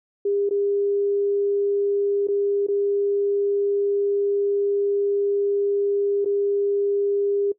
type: tone with dropouts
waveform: sine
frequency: 403 Hz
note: G4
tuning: 48 cents sharp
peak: -19 dBFS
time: 0.25-7.52 s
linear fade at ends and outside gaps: 5 ms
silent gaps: 0.492-0.508 / 2.272-2.284 / 2.667-2.684 / 6.247-6.257 s
effects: noise-tail reverb RT60 0.1 s tail -18 dB re dry